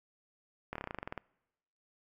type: slowing click train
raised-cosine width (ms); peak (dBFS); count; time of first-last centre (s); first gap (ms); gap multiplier
0.5; -23; 13; 0.73-1.177; 25; 1.07
effects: noise-tail reverb RT60 1.0 s tail -26 dB re dry